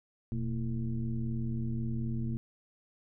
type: tone with frequency modulation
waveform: sine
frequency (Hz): 123.3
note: B2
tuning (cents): -2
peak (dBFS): -30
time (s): 0.32-2.37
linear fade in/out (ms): 0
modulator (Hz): 104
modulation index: 1.2
effects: none